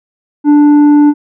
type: tone with tanh clipping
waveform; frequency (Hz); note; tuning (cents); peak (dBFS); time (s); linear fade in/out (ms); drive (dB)
sine; 293.7; D4; 0; -4; 0.44-1.14; 50; 6
effects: none